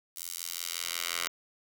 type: tone with high-pass filter sweep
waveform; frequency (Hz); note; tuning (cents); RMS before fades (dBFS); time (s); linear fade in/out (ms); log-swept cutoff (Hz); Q
10% pulse; 85.6; F2; -34; -36; 0.16-1.28; 5; 7800 to 1700; 0.7
effects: none